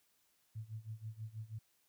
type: tone with tremolo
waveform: sine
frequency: 110 Hz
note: A2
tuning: in tune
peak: -40 dBFS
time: 0.55-1.59 s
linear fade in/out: 10 ms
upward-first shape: sine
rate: 6.2 Hz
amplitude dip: 90%
effects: white hiss -75 dBFS RMS until 1.88 s